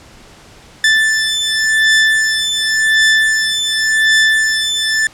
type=beating tone pair; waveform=sawtooth; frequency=1760 / 1760.9 Hz; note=A6 / A6; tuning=0 / +1 cents; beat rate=0.9 Hz; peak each=-10 dBFS; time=0.84-5.07 s; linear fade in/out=2 ms; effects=pink hiss -41 dBFS RMS until 5.13 s + low-pass 8000 Hz 12 dB/octave